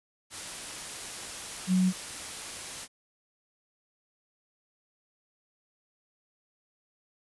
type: tone in noise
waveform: sine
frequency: 185 Hz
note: F#3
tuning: in tune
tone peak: -21 dBFS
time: 1.67-1.93 s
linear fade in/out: 50 ms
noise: white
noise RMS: -39 dBFS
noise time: 0.3-2.88 s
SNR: +15 dB
effects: resampled to 24000 Hz